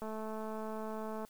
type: click train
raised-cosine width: 1 ms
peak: -29 dBFS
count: 269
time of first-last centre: 0.02-1.249 s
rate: 218 Hz
effects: white hiss -64 dBFS RMS until 1.29 s